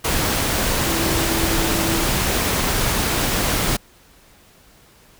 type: tone in noise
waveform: sine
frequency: 330 Hz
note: E4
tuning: 2 cents sharp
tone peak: -24 dBFS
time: 0.86-2.05 s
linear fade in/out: 10 ms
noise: pink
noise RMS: -20 dBFS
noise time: 0.04-3.77 s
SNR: -7 dB
effects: pink hiss -51 dBFS RMS until 5.19 s

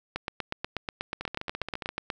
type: two click trains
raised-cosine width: 0.3 ms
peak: -14 / -18 dBFS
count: 17 / 11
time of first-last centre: 0.16-2.102 / 1.21-1.89 s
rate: 8.24 / 14.7 Hz
effects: none

